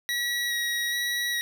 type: tone with vibrato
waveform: 25% pulse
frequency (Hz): 1915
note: A#6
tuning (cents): +46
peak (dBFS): -22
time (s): 0.09-1.41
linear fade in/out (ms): 0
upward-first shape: square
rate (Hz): 1.2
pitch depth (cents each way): 10
effects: none